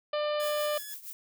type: harmonic tone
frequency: 597 Hz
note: D5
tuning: 28 cents sharp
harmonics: 1 / 2 / 3 / 4 / 5 / 6 / 7 / 8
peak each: -28 / -36 / -43 / -45 / -41 / -47 / -48 / -50 dBFS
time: 0.13-0.78 s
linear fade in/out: 5 ms
type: tone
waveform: 5% pulse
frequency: 1701 Hz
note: G#6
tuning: 41 cents sharp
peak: -30 dBFS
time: 0.4-0.94 s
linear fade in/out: 0 ms
type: noise with tremolo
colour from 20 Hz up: violet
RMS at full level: -40 dBFS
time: 0.43-1.13 s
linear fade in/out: 0 ms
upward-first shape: triangle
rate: 6.4 Hz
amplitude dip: 80%
effects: none